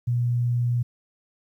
sine tone, 120.9 Hz, B2, 36 cents flat, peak -20 dBFS, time 0.07-0.83 s, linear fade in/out 10 ms, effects 10-bit

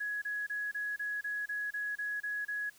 sine tone bursts, 1676 Hz, G#6, 15 cents sharp, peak -33 dBFS, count 11, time 0-2.7 s, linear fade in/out 10 ms, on 220 ms, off 28 ms, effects white hiss -61 dBFS RMS until 2.78 s

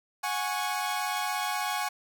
sawtooth chord, F# suspended second, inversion none, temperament equal with one note detuned, 734 / 830.6 / 1108.7 Hz, F#5 / G#5 / C#6, -14 / 0 / 0 cents, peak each -30 / -28 / -30 dBFS, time 0.23-1.89 s, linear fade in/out 10 ms, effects none

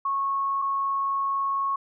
sine tone pair in turn, 1099 / 1099 Hz, C#6 / C#6, -15 / -15 cents, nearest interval unison, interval 0 cents, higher neither, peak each -23 / -23 dBFS, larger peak neither, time 0.05-0.62 / 0.62-1.76 s, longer second, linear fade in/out 5 ms, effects none

